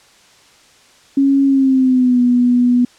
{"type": "tone with pitch glide", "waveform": "sine", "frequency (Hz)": [275.2, 245.2], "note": ["C#4", "B3"], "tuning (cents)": [-12, -12], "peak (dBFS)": -9, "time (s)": [1.17, 2.85], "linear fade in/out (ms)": 5, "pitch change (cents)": -200, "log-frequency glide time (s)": [1.45, 2.21], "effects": ["white hiss -48 dBFS RMS until 2.98 s", "low-pass 7000 Hz 12 dB/octave"]}